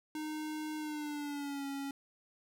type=tone with pitch glide; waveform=square; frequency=307.7 to 277.3 Hz; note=D#4 to C#4; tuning=-19 to +1 cents; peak=-38 dBFS; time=0.15-1.91 s; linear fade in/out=2 ms; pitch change=-180 cents; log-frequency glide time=0.77-1.66 s; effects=none